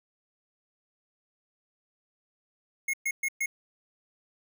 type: tone bursts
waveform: square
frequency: 2163 Hz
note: C#7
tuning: 43 cents flat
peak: -27 dBFS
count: 4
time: 2.88-3.46 s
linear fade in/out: 5 ms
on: 55 ms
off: 120 ms
effects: none